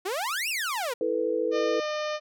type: exponential two-way sweep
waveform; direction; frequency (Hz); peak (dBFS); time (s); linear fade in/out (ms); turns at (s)
sawtooth; up then down; 349.2 to 2876 to 455.8; -24; 0.05-0.94; 10; 0.49
type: chord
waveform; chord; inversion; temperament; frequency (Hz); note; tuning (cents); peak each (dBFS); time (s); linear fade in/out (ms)
sine; E suspended fourth; none; equal with one note detuned; 328.5 / 440 / 493.9; E4 / A4 / B4; -6 / 0 / 0; -31 / -28 / -27; 1.01-1.8; 2
type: harmonic tone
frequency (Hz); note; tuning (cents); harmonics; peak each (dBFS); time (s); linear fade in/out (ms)
606; D#5; -46; 1 / 2 / 3 / 4 / 5 / 6 / 7 / 8 / 9 / 10; -29 / -35 / -39 / -41 / -43 / -45 / -46 / -47 / -48 / -49; 1.51-2.2; 50
effects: none